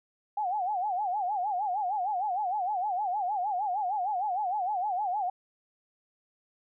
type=tone with vibrato; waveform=sine; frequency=780 Hz; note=G5; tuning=9 cents flat; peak=-27 dBFS; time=0.37-5.3 s; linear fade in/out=5 ms; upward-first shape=sine; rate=6.5 Hz; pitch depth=170 cents each way; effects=none